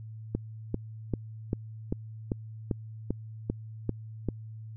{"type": "click train", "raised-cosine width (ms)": 3, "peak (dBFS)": -15, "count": 11, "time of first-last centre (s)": [0.35, 4.287], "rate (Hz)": 2.54, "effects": ["added 110 Hz sine -40 dBFS peak until 4.76 s"]}